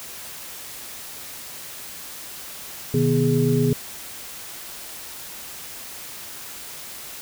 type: tone cluster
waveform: sine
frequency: 126.6 / 154.8 / 243.6 / 414.6 Hz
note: B2 / D#3 / B3 / G#4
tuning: +43 / -9 / -24 / -3 cents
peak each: -22 dBFS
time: 2.94-3.73 s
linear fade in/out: 2 ms
effects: white hiss -37 dBFS RMS until 7.21 s